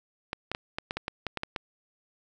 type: clicks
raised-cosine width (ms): 0.3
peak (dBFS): -15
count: 11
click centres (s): 0.331 / 0.516 / 0.549 / 0.785 / 0.909 / 0.97 / 1.081 / 1.267 / 1.373 / 1.434 / 1.562
effects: none